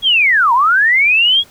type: linear two-way sweep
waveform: sine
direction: down then up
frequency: 3367 to 912 to 3367 Hz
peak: -8 dBFS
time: 0.02-1.44 s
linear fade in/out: 50 ms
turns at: 0.53 s
effects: pink hiss -45 dBFS RMS until 1.5 s